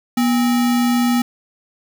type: tone with sample-and-hold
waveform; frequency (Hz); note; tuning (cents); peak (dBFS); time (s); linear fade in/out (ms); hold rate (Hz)
sine; 242; B3; -35; -13; 0.17-1.22; 5; 1050
effects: none